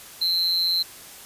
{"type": "tone with amplitude modulation", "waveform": "triangle", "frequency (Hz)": 4100, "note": "C8", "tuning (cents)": -36, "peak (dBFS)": -15, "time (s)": [0.21, 0.83], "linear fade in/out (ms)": 10, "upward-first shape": "sine", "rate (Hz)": 175, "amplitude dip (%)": 80, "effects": ["white hiss -43 dBFS RMS until 1.25 s", "resampled to 32000 Hz"]}